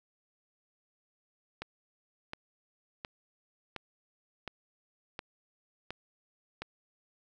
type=click train; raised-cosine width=0.3 ms; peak=-22 dBFS; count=8; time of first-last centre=1.62-6.62 s; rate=1.4 Hz; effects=none